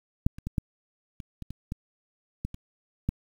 clicks, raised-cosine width 5 ms, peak -9 / -29 / -19 / -13 / -27 / -25 / -25 / -19 / -18 / -27 / -13 dBFS, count 11, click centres 0.265 / 0.385 / 0.47 / 0.582 / 1.202 / 1.423 / 1.506 / 1.721 / 2.45 / 2.544 / 3.09 s, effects 8-bit

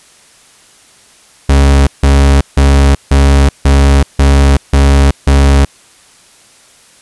40% pulse tone bursts, 69.3 Hz, C#2, in tune, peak -3 dBFS, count 8, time 1.49-5.65 s, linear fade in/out 5 ms, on 380 ms, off 160 ms, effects white hiss -43 dBFS RMS until 7.01 s + resampled to 24000 Hz

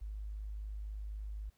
sine tone, 51.91 Hz, G#1, in tune, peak -39 dBFS, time 0.01-1.5 s, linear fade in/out 10 ms, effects pink hiss -74 dBFS RMS until 1.57 s

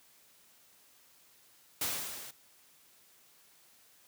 white noise with level ramp, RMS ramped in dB -32 to -48 dBFS, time 1.81-2.31 s, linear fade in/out 5 ms, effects white hiss -63 dBFS RMS until 4.07 s + high-pass 80 Hz 12 dB/octave

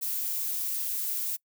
violet noise, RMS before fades -31 dBFS, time 0.01-1.37 s, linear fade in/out 20 ms, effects noise-tail reverb RT60 0.1 s tail -24 dB re dry

